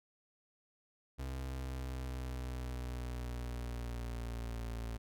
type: tone with pitch glide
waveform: 35% pulse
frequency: 65.41 to 57.27 Hz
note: C2 to A#1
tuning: 0 to -30 cents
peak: -37 dBFS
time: 1.18-4.98 s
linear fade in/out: 20 ms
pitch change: -230 cents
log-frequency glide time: 1.47-4.78 s
effects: none